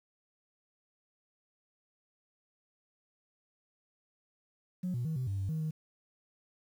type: tone with pitch steps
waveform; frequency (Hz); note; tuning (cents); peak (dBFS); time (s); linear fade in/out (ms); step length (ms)
sine; 181.8 / 121.4 / 159.7 / 128.2 / 98.4 / 96.7 / 158.3 / 156.5; F#3 / B2 / D#3 / C3 / G2 / G2 / D#3 / D#3; -30 / -29 / +45 / -35 / +7 / -23 / +30 / +10; -30; 4.83-5.71; 10; 110
effects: tanh soft clip ceiling -28 dBFS + 10-bit